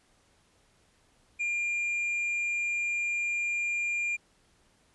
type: tone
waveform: triangle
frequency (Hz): 2400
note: D7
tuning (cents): +37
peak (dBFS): -26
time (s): 1.39-4.17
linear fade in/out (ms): 20
effects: pink hiss -66 dBFS RMS until 4.94 s + resampled to 24000 Hz